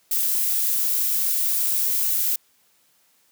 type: noise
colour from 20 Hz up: violet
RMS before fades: -22 dBFS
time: 0.11-2.36 s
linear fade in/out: 5 ms
effects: white hiss -62 dBFS RMS until 3.31 s + high-pass 100 Hz 12 dB/octave